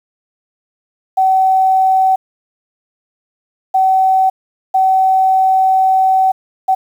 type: tone bursts at uneven times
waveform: sine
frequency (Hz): 760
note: F#5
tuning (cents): +46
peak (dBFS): -8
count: 4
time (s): 1.17-2.16 / 3.74-4.3 / 4.74-6.32 / 6.68-6.75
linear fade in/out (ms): 10
effects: 7-bit